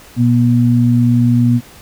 sine tone pair together, 120.5 / 241 Hz, B2 / B3, -42 / -42 cents, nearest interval octave, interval 1200 cents, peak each -11 dBFS, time 0.16-1.61 s, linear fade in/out 50 ms, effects pink hiss -40 dBFS RMS until 1.81 s

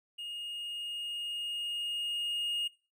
triangle tone with level ramp, 2853 Hz, F7, 36 cents sharp, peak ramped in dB -37 to -29 dBFS, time 0.18-2.68 s, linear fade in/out 10 ms, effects noise-tail reverb RT60 0.3 s tail -17 dB re dry

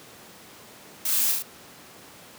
blue noise with echo, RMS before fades -26 dBFS, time 1.05-1.32 s, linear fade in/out 5 ms, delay 35 ms, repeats 3, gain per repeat -2 dB, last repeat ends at 1.425 s, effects pink hiss -47 dBFS RMS until 2.38 s + high-pass 150 Hz 12 dB/octave

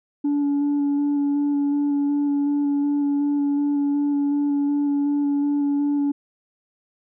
sine tone with vibrato, 286.8 Hz, D4, 41 cents flat, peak -16 dBFS, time 0.24-6.12 s, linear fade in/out 10 ms, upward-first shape square, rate 2.7 Hz, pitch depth 11 cents each way, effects tanh soft clip ceiling -17 dBFS

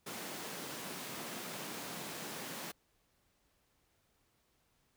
pink high-pass noise, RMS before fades -44 dBFS, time 0.06-2.72 s, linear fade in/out 10 ms, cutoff 160 Hz, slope 24 dB/octave, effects pink hiss -75 dBFS RMS until 4.96 s

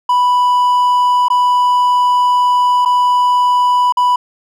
triangle tone with dropouts, 987.8 Hz, B5, in tune, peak -7 dBFS, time 0.09-4.16 s, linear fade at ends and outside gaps 5 ms, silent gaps 1.284-1.301 / 2.851-2.857 / 3.924-3.97 s, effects none

